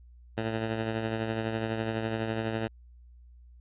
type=tone with tremolo; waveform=10% pulse; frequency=111.8 Hz; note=A2; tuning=28 cents sharp; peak=-19 dBFS; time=0.37-2.68 s; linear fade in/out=10 ms; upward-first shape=triangle; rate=12 Hz; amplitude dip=45%; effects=added 60 Hz sine -50 dBFS peak until 3.6 s + resampled to 8000 Hz